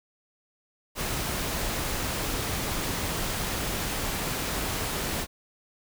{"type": "noise", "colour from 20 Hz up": "pink", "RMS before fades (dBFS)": -30, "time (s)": [0.95, 5.27], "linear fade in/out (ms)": 50, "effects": []}